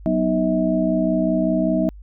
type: tone cluster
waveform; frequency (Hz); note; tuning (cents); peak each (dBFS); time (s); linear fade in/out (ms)
sine; 185.8 / 246 / 311.2 / 641; F#3 / B3 / D#4 / E5; +7 / -7 / 0 / -49; -22; 0.06-1.89; 0
effects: added 50 Hz sine -37 dBFS peak until 2.02 s